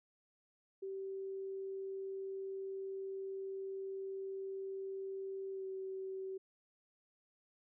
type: tone with pitch glide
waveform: sine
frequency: 386.8 to 381.7 Hz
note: G4 to G4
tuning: -23 to -46 cents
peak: -40 dBFS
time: 0.82-6.38 s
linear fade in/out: 10 ms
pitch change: -23 cents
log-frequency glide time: 5.52-5.65 s
effects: none